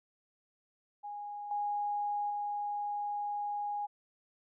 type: tone with level steps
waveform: sine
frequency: 824 Hz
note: G#5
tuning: 14 cents flat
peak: -39 / -31 / -33 dBFS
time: 1.03-3.87 s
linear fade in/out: 20 ms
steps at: 1.51 / 2.3 s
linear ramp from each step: 2 ms
effects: none